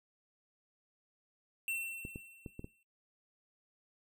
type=tone with exponential decay; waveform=square; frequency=2703 Hz; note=E7; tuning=43 cents sharp; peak=-34 dBFS; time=1.68-2.83 s; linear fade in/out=1 ms; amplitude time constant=250 ms
type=clicks; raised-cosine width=3 ms; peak=-30 dBFS; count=5; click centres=2.051 / 2.159 / 2.462 / 2.594 / 2.644 s
effects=noise-tail reverb RT60 0.2 s tail -21 dB re dry